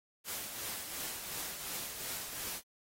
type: noise with tremolo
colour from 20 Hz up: white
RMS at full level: -39 dBFS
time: 0.24-2.62 s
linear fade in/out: 50 ms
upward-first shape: triangle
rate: 2.8 Hz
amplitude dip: 50%
effects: AAC 48 kbps